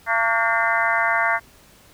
harmonic tone with a mistuned harmonic, 227.4 Hz, A#3, 43 cents flat, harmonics 3 / 4 / 5 / 6 / 7 / 8 / 9, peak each -25 / -25 / -25 / -25 / -25 / -25 / -25 dBFS, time 0.06-1.4 s, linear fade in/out 50 ms, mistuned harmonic 6, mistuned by +76 cents, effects pink hiss -51 dBFS RMS until 1.93 s

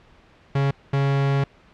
45% pulse tone bursts at uneven times, 138.59 Hz, C#3, in tune, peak -18 dBFS, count 2, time 0.55-0.71 / 0.93-1.44 s, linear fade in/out 5 ms, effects pink hiss -53 dBFS RMS until 1.73 s + low-pass 3000 Hz 12 dB/octave

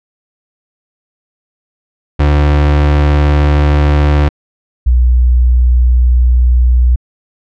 35% pulse / sine tone pair in turn, 73.42 / 61.27 Hz, D2 / B1, 0 / -13 cents, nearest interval minor third, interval 313 cents, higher first, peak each -5 dBFS, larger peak neither, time 2.19-4.29 / 4.86-6.96 s, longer neither, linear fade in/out 10 ms, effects low-pass 3000 Hz 12 dB/octave

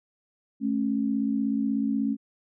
sine tone pair together, 217.1 / 273.5 Hz, A3 / C#4, -23 / -23 cents, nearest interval major third, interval 400 cents, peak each -26 dBFS, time 0.6-2.17 s, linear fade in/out 50 ms, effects none

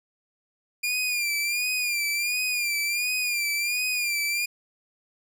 sawtooth tone with vibrato, 2408 Hz, D7, 43 cents sharp, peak -21 dBFS, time 0.83-4.46 s, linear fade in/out 10 ms, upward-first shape sine, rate 1.4 Hz, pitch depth 67 cents each way, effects none

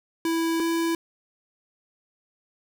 square tone pair in turn, 329.6 / 332.1 Hz, E4 / E4, 0 / +13 cents, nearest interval unison, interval 13 cents, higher second, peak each -23 / -23 dBFS, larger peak neither, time 0.25-0.6 / 0.6-0.95 s, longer neither, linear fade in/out 2 ms, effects none

